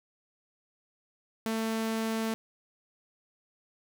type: tone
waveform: sawtooth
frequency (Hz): 223.1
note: A3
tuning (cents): +24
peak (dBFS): -25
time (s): 1.46-2.34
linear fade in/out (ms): 0
effects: none